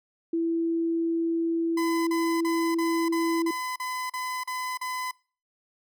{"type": "tone", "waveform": "sine", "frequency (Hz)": 332, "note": "E4", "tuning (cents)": 12, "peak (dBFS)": -23, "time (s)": [0.33, 3.51], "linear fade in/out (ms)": 5}
{"type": "tone bursts", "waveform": "30% pulse", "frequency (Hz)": 1011, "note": "B5", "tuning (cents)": 40, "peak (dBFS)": -27, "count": 10, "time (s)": [1.77, 5.112], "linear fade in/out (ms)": 5, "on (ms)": 300, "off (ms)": 38}
{"effects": ["noise-tail reverb RT60 0.4 s tail -24 dB re dry"]}